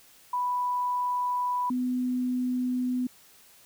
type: tone pair in turn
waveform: sine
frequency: 987.8 / 250.8 Hz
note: B5 / B3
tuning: 0 / +27 cents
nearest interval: 2 octaves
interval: 2373 cents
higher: first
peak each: -25 dBFS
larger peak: neither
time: 0.33-1.7 / 1.7-3.07 s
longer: neither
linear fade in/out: 5 ms
effects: white hiss -56 dBFS RMS until 3.65 s